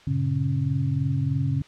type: tone cluster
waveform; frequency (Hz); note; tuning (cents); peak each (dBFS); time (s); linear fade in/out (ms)
sine; 96.1 / 116.1 / 139.3 / 272.3; G2 / A#2 / C#3 / C#4; -34 / -7 / +9 / -31; -30 / -29 / -23 / -32; 0.07-1.62; 5
effects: white hiss -52 dBFS RMS until 1.67 s + low-pass 4000 Hz 12 dB/octave